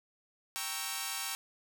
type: chord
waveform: 5% pulse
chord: G diminished seventh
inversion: none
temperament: equal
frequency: 784 / 932.3 / 1108.7 / 1318.5 Hz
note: G5 / Bb5 / Db6 / Fb6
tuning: 0 / 0 / 0 / 0 cents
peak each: -29 dBFS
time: 0.56-1.35 s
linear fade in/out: 0 ms
effects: none